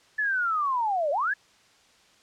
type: linear two-way sweep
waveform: sine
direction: down then up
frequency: 1748 to 549 to 1748 Hz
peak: -23 dBFS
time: 0.18-1.34 s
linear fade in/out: 10 ms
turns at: 1.11 s
effects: white hiss -59 dBFS RMS until 2.22 s + low-pass 6000 Hz 12 dB/octave